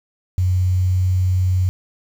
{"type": "tone with pitch glide", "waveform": "sine", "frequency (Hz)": [91.5, 92.08], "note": ["F#2", "F#2"], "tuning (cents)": [-19, -8], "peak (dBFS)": -14, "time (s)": [0.38, 1.69], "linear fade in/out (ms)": 0, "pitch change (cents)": 11, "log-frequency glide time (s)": [0.5, 1.03], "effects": ["7-bit"]}